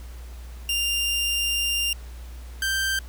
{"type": "tone pair in turn", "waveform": "sawtooth", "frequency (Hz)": [2794, 1568.1], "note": ["F7", "G6"], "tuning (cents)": [0, 0], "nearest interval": "minor seventh", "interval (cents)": 1000, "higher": "first", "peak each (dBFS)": -19, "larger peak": "neither", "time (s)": [[0.69, 1.93], [2.62, 2.99]], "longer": "first", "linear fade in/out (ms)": 2, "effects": ["added 60 Hz sine -36 dBFS peak until 3.08 s", "pink hiss -50 dBFS RMS until 3.08 s"]}